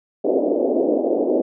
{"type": "band-pass noise", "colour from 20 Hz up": "pink", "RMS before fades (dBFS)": -19, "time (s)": [0.24, 1.42], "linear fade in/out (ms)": 10, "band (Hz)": [260, 640], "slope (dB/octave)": 48, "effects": []}